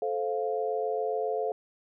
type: chord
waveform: sine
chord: F major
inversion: first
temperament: just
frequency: 436.5 / 523.8 / 698.5 Hz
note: A4 / C5 / F5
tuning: -14 / +2 / 0 cents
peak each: -30 / -33 / -32 dBFS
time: 0.02-1.52 s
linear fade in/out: 2 ms
effects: none